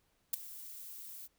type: noise with ADSR envelope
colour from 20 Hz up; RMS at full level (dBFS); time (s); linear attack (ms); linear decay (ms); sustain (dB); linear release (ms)
violet; -29; 0.33-1.28; 7; 12; -19; 28
effects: pink hiss -75 dBFS RMS until 1.38 s